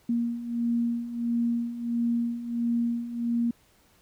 sine beating tone pair, 234.3 / 235.8 Hz, A#3 / A#3, +9 / +20 cents, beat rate 1.5 Hz, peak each -31 / -26 dBFS, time 0.09-3.51 s, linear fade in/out 5 ms, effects pink hiss -62 dBFS RMS until 4.01 s

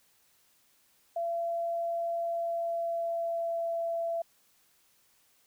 sine tone with pitch glide, 678 to 671.4 Hz, E5 to E5, +49 to +32 cents, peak -29 dBFS, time 1.16-4.22 s, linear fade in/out 5 ms, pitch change -17 cents, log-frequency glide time 2.21-3.7 s, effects white hiss -67 dBFS RMS until 5.46 s

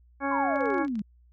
harmonic tone, 277.2 Hz, C#4, in tune, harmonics 1 / 2 / 3 / 4 / 5 / 6 / 8, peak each -30 / -33 / -32 / -33 / -37 / -35 / -40 dBFS, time 0.2-0.87 s, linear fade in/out 50 ms
sine exponential sweep, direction down, 1077 to 196.6 Hz, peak -27 dBFS, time 0.31-1.02 s, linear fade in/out 5 ms
clicks, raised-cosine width 0.2 ms, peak -33 dBFS, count 10, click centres 0.559 / 0.608 / 0.657 / 0.703 / 0.743 / 0.782 / 0.849 / 0.881 / 0.955 / 0.993 s
effects added 60 Hz sine -55 dBFS peak until 1.32 s

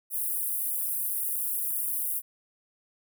pink high-pass noise, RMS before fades -30 dBFS, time 0.1-2.22 s, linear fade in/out 50 ms, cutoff 10000 Hz, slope 48 dB/octave, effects none

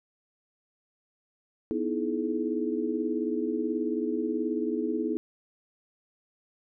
sine chord, E major seventh, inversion second, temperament equal with one note detuned, 246.9 / 311.1 / 329.6 / 425.7 Hz, B3 / D#4 / E4 / G#4, 0 / 0 / 0 / +43 cents, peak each -32 dBFS, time 1.71-5.17 s, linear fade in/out 0 ms, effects none

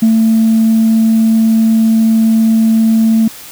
sine tone with ADSR envelope, 223.1 Hz, A3, 24 cents sharp, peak -3 dBFS, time 0.02-3.28 s, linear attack 8 ms, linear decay 96 ms, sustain -2 dB, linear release 5 ms, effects tanh soft clip ceiling -3 dBFS + white hiss -32 dBFS RMS until 3.51 s

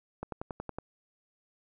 click train, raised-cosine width 1 ms, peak -22 dBFS, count 7, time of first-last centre 0.23-0.786 s, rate 10.8 Hz, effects none

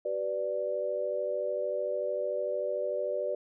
sine chord, G major, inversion none, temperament equal with one note detuned, 382.8 / 493.9 / 587.3 Hz, G4 / B4 / D5, -41 / 0 / 0 cents, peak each -37 / -34 / -31 dBFS, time 0.05-3.35 s, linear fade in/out 5 ms, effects none

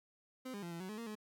30% pulse tone with pitch steps, 257.8 / 202.5 / 171.6 / 168.4 / 186.5 / 213 / 231.9 / 213 Hz, C4 / G#3 / F3 / E3 / F#3 / G#3 / A#3 / G#3, -26 / -43 / -30 / +37 / +14 / +44 / -9 / +44 cents, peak -40 dBFS, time 0.45-1.154 s, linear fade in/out 10 ms, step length 88 ms, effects none

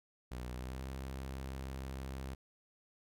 sawtooth tone with pitch glide, 61.9 to 66.34 Hz, B1 to C2, +5 to +25 cents, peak -37 dBFS, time 0.31-2.35 s, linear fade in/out 10 ms, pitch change +120 cents, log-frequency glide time 0.52-0.87 s, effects none

